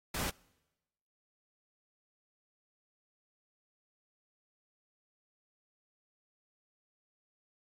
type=noise; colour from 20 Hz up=pink; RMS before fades=-36 dBFS; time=0.14-0.3 s; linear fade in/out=5 ms; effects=noise-tail reverb RT60 1.0 s tail -25 dB re dry + AAC 48 kbps